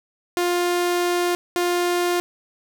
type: tone pair in turn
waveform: sawtooth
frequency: 352.2 / 352.2 Hz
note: F4 / F4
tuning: +15 / +15 cents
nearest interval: unison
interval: 0 cents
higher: neither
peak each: -15 dBFS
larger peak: neither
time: 0.37-1.35 / 1.56-2.2 s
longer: first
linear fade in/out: 0 ms
effects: none